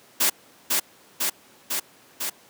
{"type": "noise with echo", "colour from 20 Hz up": "white", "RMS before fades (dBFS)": -20, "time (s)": [0.2, 0.3], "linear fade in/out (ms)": 10, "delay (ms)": 500, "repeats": 4, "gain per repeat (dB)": -2, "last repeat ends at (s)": 2.3, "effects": ["pink hiss -53 dBFS RMS until 2.49 s", "high-pass 200 Hz 12 dB/octave"]}